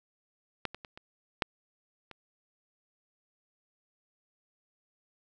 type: clicks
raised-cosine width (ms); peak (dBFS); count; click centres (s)
0.3; -15 / -25 / -28 / -30 / -10 / -29; 6; 0.653 / 0.746 / 0.848 / 0.975 / 1.422 / 2.113
effects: none